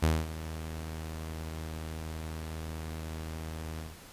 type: tone with ADSR envelope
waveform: sawtooth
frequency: 79.5 Hz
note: D#2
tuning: 38 cents sharp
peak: -18 dBFS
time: 0.02-3.97 s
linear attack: 13 ms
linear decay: 230 ms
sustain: -15 dB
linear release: 170 ms
effects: pink hiss -51 dBFS RMS until 4.12 s + resampled to 32000 Hz